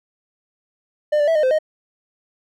triangle tone with pitch steps, 600 / 586 / 654 / 611 / 517 / 621 Hz, D5 / D5 / E5 / D#5 / C5 / D#5, +37 / -4 / -14 / -32 / -21 / -3 cents, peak -12 dBFS, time 1.12-1.588 s, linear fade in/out 10 ms, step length 78 ms, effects none

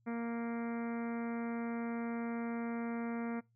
harmonic tone, 233.1 Hz, A#3, in tune, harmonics 1 / 2 / 3 / 4 / 5 / 6 / 7 / 8 / 9 / 10, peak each -36 / -44 / -48 / -51 / -53 / -52 / -57 / -57 / -55 / -59 dBFS, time 0.06-3.41 s, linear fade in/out 20 ms, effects noise-tail reverb RT60 0.2 s tail -23 dB re dry + added 116 Hz sine -70 dBFS peak until 3.55 s

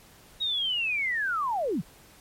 sine linear sweep, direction down, 3818 to 123.47 Hz, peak -25 dBFS, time 0.4-1.82 s, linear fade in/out 20 ms, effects pink hiss -54 dBFS RMS until 2.2 s + MP3 64 kbps

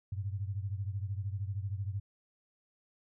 sine beating tone pair, 96 / 109 Hz, G2 / A2, -36 / -16 cents, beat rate 13 Hz, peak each -35 / -39 dBFS, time 0.12-2 s, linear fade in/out 5 ms, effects none

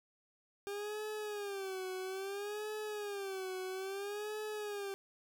40% pulse tone with vibrato, 399.1 Hz, G4, 31 cents sharp, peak -38 dBFS, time 0.67-4.94 s, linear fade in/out 0 ms, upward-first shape sine, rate 0.6 Hz, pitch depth 120 cents each way, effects none

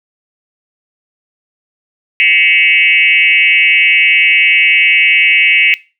sine tone with frequency modulation, 2418 Hz, D7, 50 cents sharp, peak -6 dBFS, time 2.2-5.74 s, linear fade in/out 0 ms, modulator 163 Hz, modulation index 2.4, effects noise-tail reverb RT60 0.3 s tail -20 dB re dry

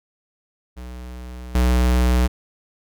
square tone with level steps, 61.74 Hz, B1, in tune, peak -33 / -15 dBFS, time 0.76-2.28 s, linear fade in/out 20 ms, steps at 1.55 s, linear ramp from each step 2 ms, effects none

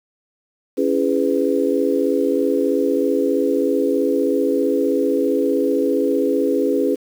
sine chord, C# minor seventh, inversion none, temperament just, 277.2 / 332.6 / 415.8 / 498.9 Hz, C#4 / E4 / G#4 / B4, 0 / +16 / +2 / +17 cents, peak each -20 / -23 / -20 / -21 dBFS, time 0.77-6.96 s, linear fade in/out 20 ms, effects 7-bit

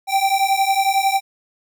square beating tone pair, 775 / 786 Hz, G5 / G5, -20 / +4 cents, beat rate 11 Hz, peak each -19 dBFS, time 0.07-1.21 s, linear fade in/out 50 ms, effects none

